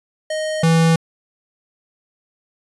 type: tone pair in turn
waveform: square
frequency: 622.3 / 163.97 Hz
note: D#5 / E3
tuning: 0 / -9 cents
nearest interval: octave + major seventh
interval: 2309 cents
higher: first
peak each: -21 / -12 dBFS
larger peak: second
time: 0.3-0.63 / 0.63-0.96 s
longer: neither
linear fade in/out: 5 ms
effects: resampled to 24000 Hz